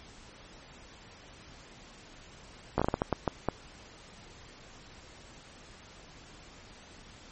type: slowing click train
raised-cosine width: 1 ms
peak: -12 dBFS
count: 10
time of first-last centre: 2.78-3.487 s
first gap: 15 ms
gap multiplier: 1.39
effects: pink hiss -52 dBFS RMS until 7.31 s + MP3 32 kbps